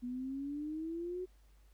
sine exponential sweep, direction up, 242.2 to 371.6 Hz, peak -37 dBFS, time 0.02-1.26 s, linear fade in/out 20 ms, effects added 50 Hz sine -60 dBFS peak until 1.73 s + pink hiss -73 dBFS RMS until 1.73 s

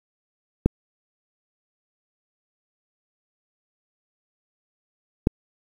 clicks, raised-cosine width 3 ms, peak -3 dBFS, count 2, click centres 0.66 / 5.271 s, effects 7-bit

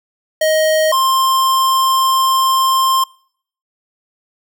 square tone pair in turn, 627 / 1054.5 Hz, D#5 / C6, +13 / +13 cents, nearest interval major sixth, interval 900 cents, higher second, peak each -12 dBFS, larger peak neither, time 0.41-0.92 / 0.92-3.04 s, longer second, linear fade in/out 5 ms, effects noise-tail reverb RT60 0.6 s tail -25 dB re dry

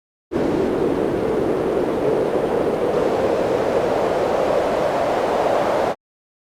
pink noise with band-pass filter sweep, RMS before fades -19 dBFS, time 0.31-5.95 s, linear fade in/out 50 ms, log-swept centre 370 to 640 Hz, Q 2.7, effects Opus 48 kbps

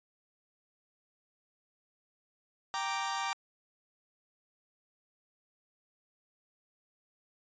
sawtooth chord, G minor, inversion none, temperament equal, 784 / 932.3 / 1174.7 Hz, G5 / Bb5 / D6, 0 / 0 / 0 cents, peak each -33 dBFS, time 2.74-3.33 s, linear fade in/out 0 ms, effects resampled to 16000 Hz

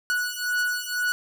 45% pulse beating tone pair, 1469 / 1471 Hz, F#6 / F#6, -13 / -11 cents, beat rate 2 Hz, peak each -27 dBFS, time 0.1-1.12 s, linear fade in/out 0 ms, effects none

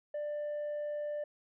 sine tone with tanh clipping, 592 Hz, D5, 14 cents sharp, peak -35 dBFS, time 0.14-1.24 s, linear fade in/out 5 ms, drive 2 dB, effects none

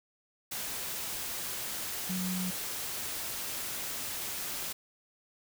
sine tone in noise, 183.8 Hz, F#3, 11 cents flat, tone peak -32 dBFS, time 2.09-2.51 s, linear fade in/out 10 ms, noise white, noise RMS -37 dBFS, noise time 0.51-4.73 s, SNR +2 dB, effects none

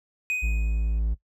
triangle tone with exponential decay, 2500 Hz, D#7, 8 cents sharp, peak -21 dBFS, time 0.3-0.99 s, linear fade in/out 0 ms, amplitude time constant 150 ms
triangle tone, 55 Hz, A1, in tune, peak -20 dBFS, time 0.42-1.15 s, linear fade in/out 20 ms
effects noise-tail reverb RT60 0.1 s tail -17 dB re dry

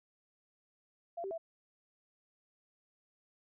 sine tone with pitch steps, 683 / 388.7 / 660 Hz, F5 / G4 / E5, -39 / -15 / +2 cents, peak -37 dBFS, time 1.17-1.38 s, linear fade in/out 10 ms, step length 70 ms, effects none

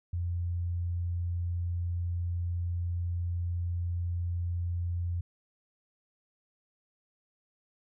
sine tone, 87 Hz, F2, 6 cents flat, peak -29 dBFS, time 0.13-5.21 s, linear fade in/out 5 ms, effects none

